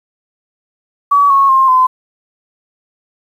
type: tone with pitch steps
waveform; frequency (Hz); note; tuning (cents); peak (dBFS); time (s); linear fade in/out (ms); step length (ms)
sine; 1138 / 1099.2 / 1061.8 / 1025.6; C#6 / C#6 / C6 / C6; +45 / -15 / +25 / -35; -6; 1.11-1.87; 10; 190
effects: 7-bit